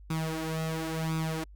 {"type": "tone with flanger", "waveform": "sawtooth", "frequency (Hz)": 160.3, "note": "E3", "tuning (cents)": -48, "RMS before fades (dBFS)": -32, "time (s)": [0.1, 1.44], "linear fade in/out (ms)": 5, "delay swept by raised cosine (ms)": [0.81, 4.71], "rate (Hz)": 0.95, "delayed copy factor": 0.7, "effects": ["added 50 Hz sine -47 dBFS peak until 1.55 s", "Opus 48 kbps"]}